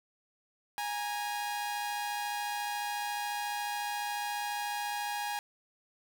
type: tone pair together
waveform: sawtooth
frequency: 826 / 940.2 Hz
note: G#5 / A#5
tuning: -10 / +15 cents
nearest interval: major second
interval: 225 cents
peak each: -30 / -37 dBFS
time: 0.78-5.39 s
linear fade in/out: 0 ms
effects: none